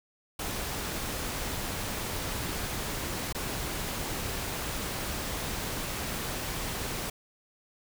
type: noise with dropouts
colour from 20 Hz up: pink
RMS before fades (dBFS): -34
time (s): 0.39-7.1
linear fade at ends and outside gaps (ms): 5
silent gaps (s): 3.327-3.347
effects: none